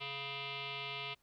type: tone with frequency modulation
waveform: sine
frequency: 136.5 Hz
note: C#3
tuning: 26 cents flat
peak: -39 dBFS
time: 0-1.15 s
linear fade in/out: 20 ms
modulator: 559 Hz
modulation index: 6.2
effects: pink hiss -75 dBFS RMS until 1.22 s